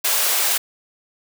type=high-pass noise; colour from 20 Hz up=white; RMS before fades=-19 dBFS; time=0.04-0.58 s; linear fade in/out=10 ms; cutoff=440 Hz; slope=24 dB/octave; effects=none